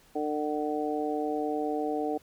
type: harmonic tone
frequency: 150.3 Hz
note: D3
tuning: 40 cents sharp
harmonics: 2 / 3 / 4 / 5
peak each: -32 / -32 / -37 / -33 dBFS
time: 0.15-2.18 s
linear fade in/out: 10 ms
effects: pink hiss -60 dBFS RMS until 2.22 s